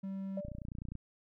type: tone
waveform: triangle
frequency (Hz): 193.5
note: G3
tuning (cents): -22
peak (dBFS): -35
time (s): 0.03-0.41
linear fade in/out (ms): 10
type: tone with exponential decay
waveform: sine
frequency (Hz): 587.3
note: D5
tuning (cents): 0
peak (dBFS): -34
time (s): 0.37-0.65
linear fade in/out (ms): 5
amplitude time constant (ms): 60
type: click train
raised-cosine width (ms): 5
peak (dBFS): -30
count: 16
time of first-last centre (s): 0.45-0.953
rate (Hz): 29.8
effects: none